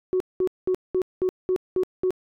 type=tone bursts; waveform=sine; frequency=370 Hz; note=F#4; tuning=in tune; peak=-18 dBFS; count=8; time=0.13-2.106 s; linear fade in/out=0 ms; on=72 ms; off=200 ms; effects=tanh soft clip ceiling -15 dBFS